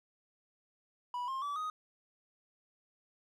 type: tone with pitch steps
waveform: triangle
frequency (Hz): 980 / 1062.5 / 1152 / 1249.1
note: B5 / C6 / D6 / D#6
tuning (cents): -14 / +26 / -34 / +6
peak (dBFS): -33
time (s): 1.14-1.7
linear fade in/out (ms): 2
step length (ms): 140
effects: none